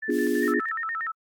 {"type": "tone with tremolo", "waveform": "sine", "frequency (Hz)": 1760, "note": "A6", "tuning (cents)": 0, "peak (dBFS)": -30, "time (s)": [0.02, 0.72], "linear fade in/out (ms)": 10, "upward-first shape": "square", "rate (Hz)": 6, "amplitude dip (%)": 60}
{"type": "chord", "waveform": "sine", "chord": "B diminished seventh", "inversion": "none", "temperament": "equal", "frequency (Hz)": [246.9, 293.7, 349.2, 415.3], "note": ["B3", "D4", "F4", "Ab4"], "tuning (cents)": [0, 0, 0, 0], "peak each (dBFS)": -27, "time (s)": [0.08, 0.6], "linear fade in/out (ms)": 10}
{"type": "high-pass noise", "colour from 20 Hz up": "white", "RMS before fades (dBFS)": -43, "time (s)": [0.1, 0.54], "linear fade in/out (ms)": 50, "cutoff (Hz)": 1700, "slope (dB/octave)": 12}
{"type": "tone with vibrato", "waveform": "sine", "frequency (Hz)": 1554, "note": "G6", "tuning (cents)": -16, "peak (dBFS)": -27, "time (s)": [0.42, 1.12], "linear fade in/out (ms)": 10, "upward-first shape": "square", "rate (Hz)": 8.5, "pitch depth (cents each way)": 290}
{"effects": ["AAC 64 kbps"]}